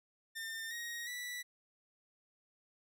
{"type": "tone with pitch steps", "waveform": "sawtooth", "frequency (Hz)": [1803, 1880.7, 1961.6], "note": ["A6", "A#6", "B6"], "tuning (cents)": [42, 15, -12], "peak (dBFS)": -37, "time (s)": [0.35, 1.43], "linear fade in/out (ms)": 20, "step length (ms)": 360, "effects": []}